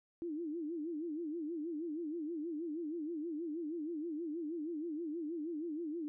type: tone with vibrato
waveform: sine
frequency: 319.9 Hz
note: D#4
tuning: 48 cents sharp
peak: -37 dBFS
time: 0.22-6.08 s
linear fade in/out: 0 ms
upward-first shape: sine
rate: 6.3 Hz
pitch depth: 150 cents each way
effects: none